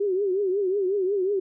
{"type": "tone with vibrato", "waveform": "sine", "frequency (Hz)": 387.7, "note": "G4", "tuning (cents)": -19, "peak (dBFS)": -21, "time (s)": [0, 1.4], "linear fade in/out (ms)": 10, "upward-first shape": "triangle", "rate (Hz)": 5.5, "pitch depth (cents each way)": 140, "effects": []}